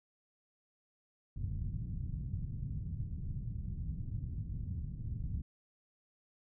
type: low-pass noise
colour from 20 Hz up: white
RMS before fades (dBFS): -39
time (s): 1.36-5.42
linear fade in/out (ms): 5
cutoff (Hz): 140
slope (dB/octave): 24
effects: none